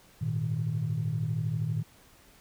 sine chord, Ab suspended second, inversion none, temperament equal, 103.83 / 116.54 / 155.56 Hz, Ab2 / Bb2 / Eb3, 0 / 0 / 0 cents, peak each -35 / -30 / -30 dBFS, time 0.21-1.83 s, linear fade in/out 10 ms, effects tanh soft clip ceiling -20 dBFS + pink hiss -58 dBFS RMS until 2.4 s

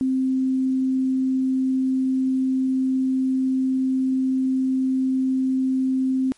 sine tone, 261.6 Hz, C4, in tune, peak -18 dBFS, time 0.01-6.32 s, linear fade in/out 0 ms, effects white hiss -56 dBFS RMS until 6.37 s + MP3 48 kbps

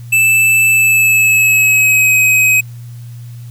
square tone with pitch glide, 2637 to 2530 Hz, E7 to D#7, 0 to +28 cents, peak -8 dBFS, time 0.12-2.61 s, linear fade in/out 10 ms, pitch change -72 cents, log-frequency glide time 0.7-2.14 s, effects added 119 Hz sine -27 dBFS peak until 3.5 s + white hiss -47 dBFS RMS until 3.5 s

